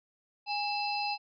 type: harmonic tone with a mistuned harmonic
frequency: 824 Hz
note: G#5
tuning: 14 cents flat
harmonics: 1 / 3 / 5 / 6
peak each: -32 / -36 / -39 / -39 dBFS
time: 0.46-1.18 s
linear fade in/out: 50 ms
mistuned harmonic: 3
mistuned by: +120 cents
effects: none